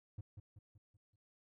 triangle tone with echo, 102.7 Hz, G#2, 19 cents flat, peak -40 dBFS, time 0.18-0.21 s, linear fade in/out 5 ms, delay 190 ms, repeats 5, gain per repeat -6 dB, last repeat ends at 1.16 s, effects none

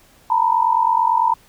sine tone cluster, 900 / 940 / 989 Hz, A5 / A#5 / B5, +39 / +14 / +2 cents, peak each -18 dBFS, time 0.3-1.34 s, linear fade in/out 5 ms, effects pink hiss -52 dBFS RMS until 1.48 s

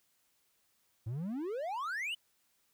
triangle exponential sweep, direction up, 103.83 to 3090 Hz, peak -33 dBFS, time 1.06-2.15 s, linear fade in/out 10 ms, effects white hiss -74 dBFS RMS until 2.73 s

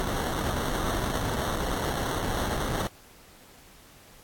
pink noise with sample-and-hold, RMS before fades -29 dBFS, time 0-2.87 s, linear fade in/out 0 ms, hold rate 2450 Hz, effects pink hiss -53 dBFS RMS until 4.23 s + AAC 64 kbps

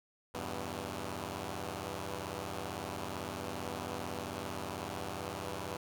5% pulse chord, E minor, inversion none, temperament equal, 82.41 / 98 / 123.47 Hz, E2 / G2 / B2, 0 / 0 / 0 cents, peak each -31 / -30 / -34 dBFS, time 0.34-5.77 s, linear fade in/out 5 ms, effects none

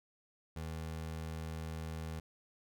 25% pulse tone, 80 Hz, D#2, 49 cents sharp, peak -36 dBFS, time 0.56-2.2 s, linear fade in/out 5 ms, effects none

